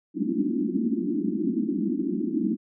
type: band-pass noise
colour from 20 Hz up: pink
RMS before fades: -26 dBFS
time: 0.14-2.57 s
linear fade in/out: 50 ms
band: 190 to 350 Hz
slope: 96 dB/octave
effects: none